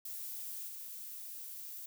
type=noise with level steps; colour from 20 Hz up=violet; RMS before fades=-43 / -46 dBFS; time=0.05-1.86 s; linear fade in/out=5 ms; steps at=0.67 s; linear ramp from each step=20 ms; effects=none